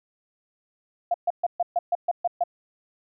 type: tone bursts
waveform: sine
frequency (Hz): 699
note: F5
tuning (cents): +1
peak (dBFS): -19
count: 9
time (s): 1.11-2.438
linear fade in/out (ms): 5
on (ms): 32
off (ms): 130
effects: none

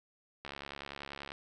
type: click train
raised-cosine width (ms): 0.3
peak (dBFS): -26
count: 62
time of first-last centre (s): 0.45-1.319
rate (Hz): 70.2
effects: none

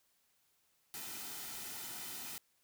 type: noise with comb filter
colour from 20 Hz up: white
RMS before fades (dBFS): -45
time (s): 0.94-2.38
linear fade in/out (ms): 0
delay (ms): 1.8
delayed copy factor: -0.55
effects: white hiss -75 dBFS RMS until 2.63 s

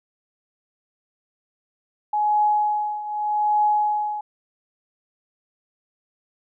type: tone with tremolo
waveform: sine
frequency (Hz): 841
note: G#5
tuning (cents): +22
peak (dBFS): -15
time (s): 2.13-4.21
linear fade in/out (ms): 5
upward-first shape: triangle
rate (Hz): 0.83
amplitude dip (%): 80
effects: none

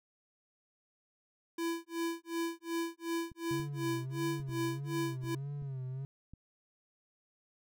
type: tone with tremolo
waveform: square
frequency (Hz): 334.2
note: E4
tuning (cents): +24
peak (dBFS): -32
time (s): 1.58-5.35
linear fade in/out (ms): 5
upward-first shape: sine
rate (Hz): 2.7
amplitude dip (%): 100
type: clicks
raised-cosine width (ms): 5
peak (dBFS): -38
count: 7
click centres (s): 3.317 / 3.599 / 4.4 / 4.492 / 5.24 / 5.623 / 6.336
type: tone with vibrato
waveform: triangle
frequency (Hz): 135.9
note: C#3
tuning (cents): -34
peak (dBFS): -35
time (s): 3.51-6.05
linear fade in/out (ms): 0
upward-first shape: sine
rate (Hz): 1.6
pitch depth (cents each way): 100
effects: none

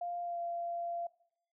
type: tone with pitch glide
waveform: sine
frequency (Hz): 698.5 to 687.7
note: F5 to F5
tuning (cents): 0 to -27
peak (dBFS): -35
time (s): 0.01-1.07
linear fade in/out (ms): 5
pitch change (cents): -27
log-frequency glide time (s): 0.22-0.39
effects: noise-tail reverb RT60 0.7 s tail -20 dB re dry

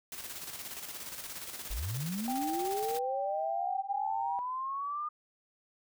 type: noise with tremolo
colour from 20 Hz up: white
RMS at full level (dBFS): -41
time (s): 0.12-2.99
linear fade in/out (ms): 2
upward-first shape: square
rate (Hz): 17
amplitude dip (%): 45
type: linear sweep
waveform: sine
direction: up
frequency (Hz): 35.91 to 1220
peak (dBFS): -33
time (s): 1.7-5.09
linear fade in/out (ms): 10
type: tone with pitch glide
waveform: sine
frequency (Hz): 784 to 790.4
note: G5 to G5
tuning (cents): 0 to +14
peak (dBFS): -33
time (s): 2.28-4.39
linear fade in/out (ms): 0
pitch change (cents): +14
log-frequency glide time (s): 2.85-4.28
effects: none

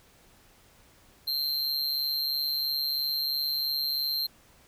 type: tone with amplitude modulation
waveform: square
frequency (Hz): 4153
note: C8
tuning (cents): -14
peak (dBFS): -24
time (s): 1.27-4.27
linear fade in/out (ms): 10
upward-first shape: sine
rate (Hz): 143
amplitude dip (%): 75
effects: pink hiss -59 dBFS RMS until 4.67 s

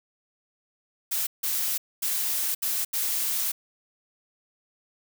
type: noise bursts at uneven times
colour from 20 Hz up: blue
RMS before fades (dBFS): -27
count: 5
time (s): 1.11-1.27 / 1.43-1.78 / 2.02-2.55 / 2.62-2.85 / 2.93-3.52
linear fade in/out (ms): 10
effects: none

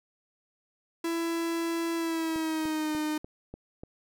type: tone with pitch glide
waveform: 45% pulse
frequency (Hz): 333.5 to 305.8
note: E4 to D#4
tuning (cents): +20 to -30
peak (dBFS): -28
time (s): 1.04-3.18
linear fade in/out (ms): 5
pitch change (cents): -150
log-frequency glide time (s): 1.95-2.94
type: click train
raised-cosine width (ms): 2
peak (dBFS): -28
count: 6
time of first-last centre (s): 2.36-3.835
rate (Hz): 3.39
effects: none

